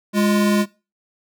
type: tone pair together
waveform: square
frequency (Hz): 206.5 / 349.9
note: G#3 / F4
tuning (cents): -10 / +3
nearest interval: major sixth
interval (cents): 913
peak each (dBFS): -16 / -23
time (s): 0.13-0.66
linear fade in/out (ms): 50
effects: noise-tail reverb RT60 0.3 s tail -21 dB re dry